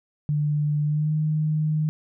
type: tone with pitch glide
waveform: sine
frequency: 148.6 to 154.11 Hz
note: D3 to D#3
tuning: +21 to -16 cents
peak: -20 dBFS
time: 0.29-1.89 s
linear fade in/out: 0 ms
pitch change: +63 cents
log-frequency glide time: 0.85-1.13 s
effects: none